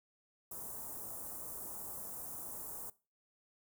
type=band-stop noise; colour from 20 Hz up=white; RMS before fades=-45 dBFS; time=0.51-2.9 s; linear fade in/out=5 ms; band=1100 to 8200 Hz; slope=24 dB/octave; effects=noise-tail reverb RT60 0.3 s tail -19 dB re dry